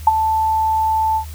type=tone with ADSR envelope; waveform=sine; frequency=880 Hz; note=A5; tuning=in tune; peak=-4 dBFS; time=0.07-1.25 s; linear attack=4 ms; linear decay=26 ms; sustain=-10 dB; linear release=90 ms; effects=added 77 Hz sine -29 dBFS peak until 1.34 s + white hiss -42 dBFS RMS until 1.34 s